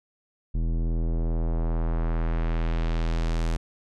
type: tone with low-pass filter sweep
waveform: square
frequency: 41.2 Hz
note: E1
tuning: in tune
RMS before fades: -25 dBFS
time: 0.54-3.57 s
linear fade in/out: 10 ms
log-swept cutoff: 230 to 8400 Hz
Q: 0.92
effects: none